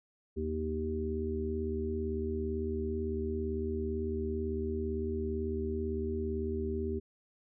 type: harmonic tone with a mistuned harmonic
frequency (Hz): 77.9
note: D#2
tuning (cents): +3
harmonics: 1 / 3 / 4 / 5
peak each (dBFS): -36 / -38 / -43 / -35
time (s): 0.36-7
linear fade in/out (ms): 20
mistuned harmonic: 1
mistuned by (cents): +21
effects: none